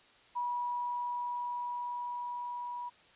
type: tone with level ramp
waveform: sine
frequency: 971 Hz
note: B5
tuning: 30 cents flat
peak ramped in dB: -31 to -37 dBFS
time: 0.35-2.9 s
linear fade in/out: 20 ms
effects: white hiss -61 dBFS RMS until 3.15 s + resampled to 8000 Hz